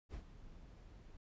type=noise with ADSR envelope; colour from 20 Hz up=brown; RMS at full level=-45 dBFS; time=0.09-1.17 s; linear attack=51 ms; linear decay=80 ms; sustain=-11 dB; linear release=5 ms; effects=resampled to 16000 Hz